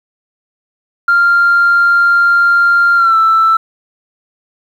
sine tone with pitch glide, 1393 to 1326.3 Hz, F6 to E6, -5 to +10 cents, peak -5 dBFS, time 1.08-3.57 s, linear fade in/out 5 ms, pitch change -85 cents, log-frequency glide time 2.96-3.16 s, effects tanh soft clip ceiling -3 dBFS + 7-bit

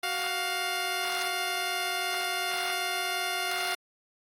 10% pulse tone pair together, 373.4 / 704.1 Hz, F#4 / F5, +16 / +14 cents, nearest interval major seventh, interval 1098 cents, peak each -27 / -21 dBFS, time 0.03-3.75 s, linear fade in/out 5 ms, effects AAC 48 kbps

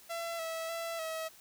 sawtooth tone with pitch steps, 673 / 652 / 667 / 643 Hz, E5 / E5 / E5 / E5, +36 / -19 / +20 / -43 cents, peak -32 dBFS, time 0.09-1.29 s, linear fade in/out 20 ms, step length 300 ms, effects white hiss -57 dBFS RMS until 1.4 s

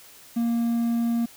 triangle tone with quantisation, 233.6 Hz, A#3, 4 cents sharp, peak -19 dBFS, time 0.36-1.26 s, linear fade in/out 10 ms, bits 8, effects white hiss -49 dBFS RMS until 1.36 s

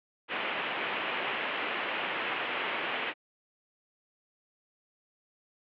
white low-pass noise, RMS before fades -33 dBFS, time 0.28-3.14 s, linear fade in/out 50 ms, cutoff 3000 Hz, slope 48 dB/octave, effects high-pass 300 Hz 12 dB/octave

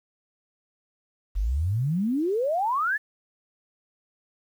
sine exponential sweep, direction up, 43.85 to 1800 Hz, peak -22 dBFS, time 1.35-2.98 s, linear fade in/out 20 ms, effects 9-bit

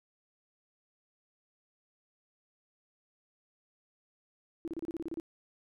sine tone bursts, 329.6 Hz, E4, in tune, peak -34 dBFS, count 10, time 4.65-5.199 s, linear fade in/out 0 ms, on 27 ms, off 31 ms, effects none

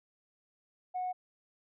sine tone, 733 Hz, F#5, 16 cents flat, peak -31 dBFS, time 0.94-1.13 s, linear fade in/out 20 ms, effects tanh soft clip ceiling -29 dBFS

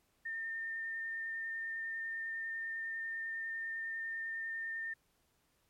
sine tone with vibrato, 1812 Hz, A#6, 50 cents flat, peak -37 dBFS, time 0.25-4.94 s, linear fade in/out 10 ms, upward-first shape sine, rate 10 Hz, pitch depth 9 cents each way, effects pink hiss -75 dBFS RMS until 5.69 s + MP3 64 kbps

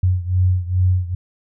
sine beating tone pair, 90.7 / 93.1 Hz, F#2 / F#2, -34 / +11 cents, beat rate 2.4 Hz, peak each -16 / -19 dBFS, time 0.03-1.15 s, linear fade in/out 5 ms, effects none

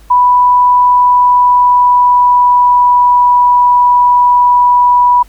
sine tone with pitch glide, 987.8 to 980.4 Hz, B5 to B5, 0 to -13 cents, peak -4 dBFS, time 0.1-5.23 s, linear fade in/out 10 ms, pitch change -13 cents, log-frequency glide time 0.79-3.28 s, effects added 50 Hz sine -37 dBFS peak until 5.28 s + pink hiss -46 dBFS RMS until 5.28 s

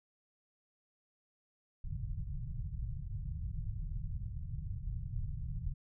pink low-pass noise, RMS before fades -39 dBFS, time 1.84-5.74 s, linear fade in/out 5 ms, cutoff 150 Hz, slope 48 dB/octave, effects none

